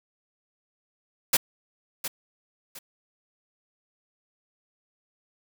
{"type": "noise with echo", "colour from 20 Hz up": "white", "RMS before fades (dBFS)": -20, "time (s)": [1.33, 1.37], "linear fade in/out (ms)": 5, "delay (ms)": 710, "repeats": 2, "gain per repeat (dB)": -11, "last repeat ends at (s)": 2.79, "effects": []}